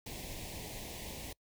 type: band-stop noise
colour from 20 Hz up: pink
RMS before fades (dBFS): -44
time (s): 0.06-1.33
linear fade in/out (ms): 5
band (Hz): 950 to 1900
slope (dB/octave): 48
effects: noise-tail reverb RT60 0.1 s tail -25 dB re dry